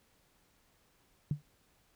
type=tone with exponential decay; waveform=sine; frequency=146.83 Hz; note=D3; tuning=in tune; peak=-25 dBFS; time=1.31-1.42 s; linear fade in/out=2 ms; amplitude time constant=23 ms; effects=pink hiss -70 dBFS RMS until 1.95 s